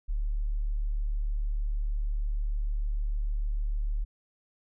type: tone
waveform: sine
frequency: 36.71 Hz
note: D1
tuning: in tune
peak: -26 dBFS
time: 0.08-4.05 s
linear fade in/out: 20 ms
effects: none